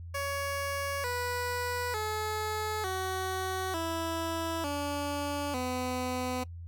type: tone with pitch steps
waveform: 15% pulse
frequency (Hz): 560 / 490.3 / 429.3 / 375.9 / 329.2 / 288.2 / 252.4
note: C#5 / B4 / A4 / F#4 / E4 / D4 / B3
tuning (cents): +18 / -13 / -43 / +27 / -2 / -33 / +38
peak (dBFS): -25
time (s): 0.14-6.44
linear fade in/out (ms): 10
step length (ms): 900
effects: noise-tail reverb RT60 0.1 s tail -22 dB re dry + added 85 Hz sine -40 dBFS peak until 6.67 s